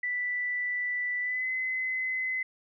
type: tone with pitch glide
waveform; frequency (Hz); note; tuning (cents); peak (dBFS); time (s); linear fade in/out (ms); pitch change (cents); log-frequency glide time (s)
sine; 1975.5 to 2036; B6 to C7; 0 to -48; -28; 0.03-2.43; 5; +52; 1.21-1.49
effects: none